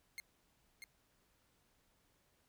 sawtooth tone with echo, 2125 Hz, C7, 26 cents sharp, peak -40 dBFS, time 0.18-0.2 s, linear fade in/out 0 ms, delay 640 ms, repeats 1, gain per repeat -5 dB, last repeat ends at 0.84 s, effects pink hiss -75 dBFS RMS until 2.48 s

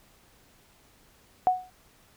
sine tone with exponential decay, 737 Hz, F#5, 7 cents flat, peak -15 dBFS, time 1.47-1.7 s, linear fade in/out 0 ms, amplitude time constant 50 ms, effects pink hiss -60 dBFS RMS until 2.16 s

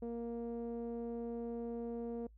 sawtooth tone with low-pass filter, 234 Hz, A#3, 7 cents sharp, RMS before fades -41 dBFS, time 0.02-2.27 s, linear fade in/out 5 ms, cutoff 500 Hz, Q 2.4, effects noise-tail reverb RT60 0.1 s tail -24 dB re dry + added 54 Hz sine -57 dBFS peak until 2.37 s

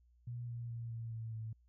sine tone with pitch steps, 120.4 / 118.47 / 116.57 / 114.7 / 112.86 / 111.05 Hz, B2 / A#2 / A#2 / A#2 / A2 / A2, -44 / +28 / 0 / -28 / +44 / +16 cents, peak -40 dBFS, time 0.27-1.53 s, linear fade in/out 5 ms, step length 210 ms, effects added 60 Hz sine -65 dBFS peak until 1.68 s

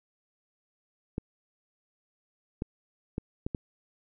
clicks, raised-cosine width 3 ms, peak -18 dBFS, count 5, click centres 1.181 / 2.621 / 3.181 / 3.465 / 3.548 s, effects none

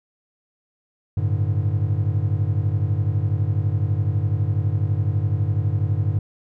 triangle chord, G suspended second, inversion none, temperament equal, 98 / 110 / 146.83 Hz, G2 / A2 / D3, 0 / 0 / 0 cents, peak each -19 / -21 / -25 dBFS, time 1.17-6.19 s, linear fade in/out 5 ms, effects none

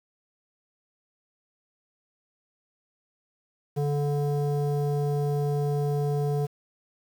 square tone with low-pass filter, 144.9 Hz, D3, 23 cents flat, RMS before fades -26 dBFS, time 3.76-6.47 s, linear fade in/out 20 ms, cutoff 580 Hz, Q 2.7, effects 8-bit

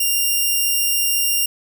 5% pulse tone, 2794 Hz, F7, in tune, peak -7 dBFS, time 0-1.46 s, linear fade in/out 5 ms, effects none

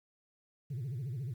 sine tone with vibrato, 128.5 Hz, C3, 31 cents flat, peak -33 dBFS, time 0.7-1.34 s, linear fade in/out 10 ms, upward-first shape sine, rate 14 Hz, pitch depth 240 cents each way, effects tanh soft clip ceiling -34 dBFS + 11-bit

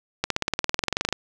accelerating click train, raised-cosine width 0.2 ms, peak -5 dBFS, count 19, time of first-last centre 0.24-1.126 s, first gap 63 ms, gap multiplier 0.97, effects none

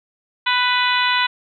harmonic tone, 495.6 Hz, B4, 6 cents sharp, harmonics 2 / 3 / 4 / 5 / 6 / 7 / 8, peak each -20 / -22 / -23 / -24 / -25 / -25 / -26 dBFS, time 0.46-1.27 s, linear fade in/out 10 ms, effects none

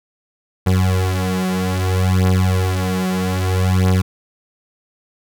30% pulse beating tone pair, 92.5 / 93.12 Hz, F#2 / F#2, 0 / +12 cents, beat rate 0.62 Hz, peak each -15 dBFS, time 0.66-4.02 s, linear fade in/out 10 ms, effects none

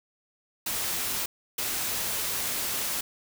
white noise bursts at uneven times, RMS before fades -30 dBFS, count 2, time 0.66-1.26 / 1.58-3.01 s, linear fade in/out 5 ms, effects none

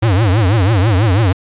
square tone with vibrato, 102.1 Hz, G#2, 29 cents flat, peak -10 dBFS, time 0.02-1.33 s, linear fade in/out 10 ms, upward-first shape triangle, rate 6.1 Hz, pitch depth 290 cents each way, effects resampled to 8000 Hz + 8-bit

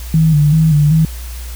sine tone with vibrato, 153.6 Hz, D#3, 22 cents flat, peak -7 dBFS, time 0.14-1.05 s, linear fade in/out 2 ms, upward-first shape square, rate 2.6 Hz, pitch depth 65 cents each way, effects added 60 Hz sine -24 dBFS peak until 1.55 s + white hiss -35 dBFS RMS until 1.55 s

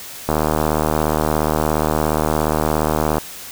click train, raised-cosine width 1 ms, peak -3 dBFS, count 224, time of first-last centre 0.29-3.182 s, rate 77.1 Hz, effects white hiss -34 dBFS RMS until 3.51 s

